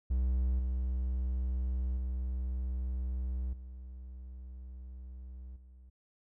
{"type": "tone with level steps", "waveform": "triangle", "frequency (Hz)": 63.1, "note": "B1", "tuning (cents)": 38, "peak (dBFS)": [-25, -28, -30, -41, -50], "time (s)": [0.1, 5.9], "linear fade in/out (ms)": 10, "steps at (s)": [0.59, 1.97, 3.53, 5.56], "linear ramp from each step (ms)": 5, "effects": []}